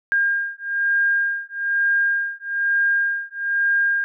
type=beating tone pair; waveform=sine; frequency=1610 / 1611.1 Hz; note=G6 / G6; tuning=+46 / +47 cents; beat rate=1.1 Hz; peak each=-21 dBFS; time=0.12-4.04 s; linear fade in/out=0 ms; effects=none